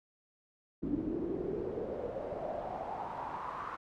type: noise with band-pass filter sweep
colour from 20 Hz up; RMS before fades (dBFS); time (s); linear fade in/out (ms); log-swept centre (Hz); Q
brown; -38; 0.82-3.77; 20; 280 to 1200; 5
effects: none